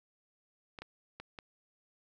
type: clicks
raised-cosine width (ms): 0.3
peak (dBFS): -28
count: 4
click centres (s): 0.788 / 0.82 / 1.2 / 1.388
effects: none